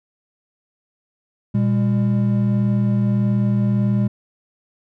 triangle tone pair together, 119.69 / 201.3 Hz, A#2 / G3, +46 / +46 cents, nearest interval major sixth, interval 900 cents, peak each -16 dBFS, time 1.54-4.08 s, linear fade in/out 10 ms, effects none

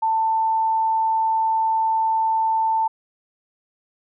sine tone, 890 Hz, A5, 20 cents sharp, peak -17 dBFS, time 0.02-2.88 s, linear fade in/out 10 ms, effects none

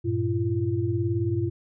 sine tone cluster, 98 / 116.6 / 341.3 Hz, G2 / A#2 / F4, 0 / +1 / -40 cents, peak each -27 dBFS, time 0.04-1.5 s, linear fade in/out 20 ms, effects none

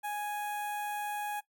sawtooth tone with notch filter, 830.6 Hz, G#5, in tune, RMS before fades -36 dBFS, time 0.03-1.41 s, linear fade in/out 20 ms, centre 4700 Hz, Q 0.73, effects noise-tail reverb RT60 0.1 s tail -17 dB re dry

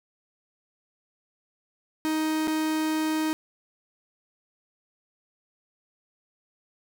45% pulse tone with dropouts, 312.9 Hz, D#4, 10 cents sharp, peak -24 dBFS, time 2.05-3.33 s, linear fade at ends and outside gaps 0 ms, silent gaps 2.473-2.479 s, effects none

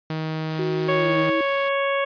sawtooth tone, 157.9 Hz, D#3, 26 cents sharp, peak -21 dBFS, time 0.1-1.3 s, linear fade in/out 2 ms
white noise, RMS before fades -39 dBFS, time 0.5-1.69 s, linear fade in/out 10 ms
sine tone with pitch glide, 370 to 324 Hz, F#4 to E4, 0 to -30 cents, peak -23 dBFS, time 0.59-1.41 s, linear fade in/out 2 ms, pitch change -230 cents, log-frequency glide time 0.95-1.16 s
harmonic tone, 554.4 Hz, C#5, in tune, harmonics 1 / 2 / 3 / 4 / 5 / 6, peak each -22 / -26 / -30 / -29 / -34 / -37 dBFS, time 0.88-2.05 s, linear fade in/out 10 ms
effects resampled to 11025 Hz

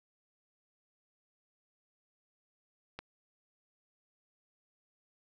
click, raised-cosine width 0.3 ms, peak -25 dBFS, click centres 2.99 s, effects none

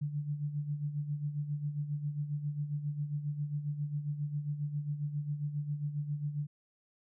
sine tone with tremolo, 146.83 Hz, D3, in tune, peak -30 dBFS, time 0.01-6.47 s, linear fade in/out 10 ms, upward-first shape sine, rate 7.4 Hz, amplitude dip 65%, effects none

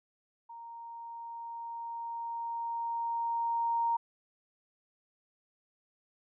sine tone with level ramp, 930 Hz, A#5, 4 cents flat, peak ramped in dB -44 to -26 dBFS, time 0.49-3.97 s, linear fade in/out 10 ms, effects none

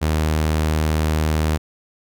sawtooth tone, 77.78 Hz, D#2, in tune, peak -13 dBFS, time 0.01-1.58 s, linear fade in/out 20 ms, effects none

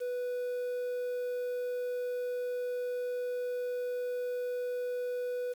triangle tone with quantisation, 493.9 Hz, B4, in tune, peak -30 dBFS, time 0-5.54 s, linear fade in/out 20 ms, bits 9, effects none

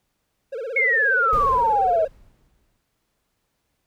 triangle tone with vibrato, 493.9 Hz, B4, in tune, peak -25 dBFS, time 0.52-2.08 s, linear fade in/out 10 ms, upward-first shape sine, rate 17 Hz, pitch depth 200 cents each way
sine exponential sweep, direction down, 2217 to 619 Hz, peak -16 dBFS, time 0.76-2.05 s, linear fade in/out 5 ms
brown noise with exponential decay, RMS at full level -28 dBFS, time 1.33-2.76 s, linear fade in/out 0 ms, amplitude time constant 310 ms
effects pink hiss -73 dBFS RMS until 3.86 s

